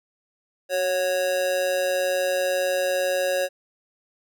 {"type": "tone with amplitude modulation", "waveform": "square", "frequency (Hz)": 551, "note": "C#5", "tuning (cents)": -11, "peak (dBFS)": -19, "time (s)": [0.69, 3.49], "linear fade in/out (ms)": 50, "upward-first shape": "sine", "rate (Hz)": 178, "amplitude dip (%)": 65, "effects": []}